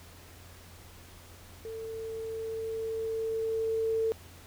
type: tone with level ramp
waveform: sine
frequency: 447.1 Hz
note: A4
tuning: 28 cents sharp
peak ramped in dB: -37 to -25 dBFS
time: 1.65-4.12 s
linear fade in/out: 0 ms
effects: added 87 Hz sine -52 dBFS peak until 4.46 s + pink hiss -53 dBFS RMS until 4.46 s